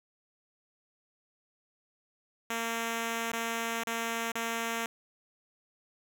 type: tone with dropouts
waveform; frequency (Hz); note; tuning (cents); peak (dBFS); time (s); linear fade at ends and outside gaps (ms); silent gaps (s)
5% pulse; 229.5; A#3; -27; -20; 2.5-4.86; 2; 3.319-3.332 / 3.835-3.871 / 4.318-4.354
effects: none